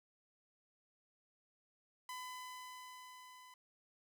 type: tone with level ramp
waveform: sawtooth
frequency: 1007 Hz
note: B5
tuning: 33 cents sharp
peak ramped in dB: -40 to -53 dBFS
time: 2.09-3.54 s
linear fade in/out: 2 ms
effects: none